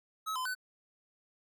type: tone with pitch steps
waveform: square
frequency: 1285 / 1022 / 1505 Hz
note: E6 / C6 / F#6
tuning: -45 / -41 / +29 cents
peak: -34 dBFS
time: 0.26-0.551 s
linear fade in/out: 20 ms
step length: 97 ms
effects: none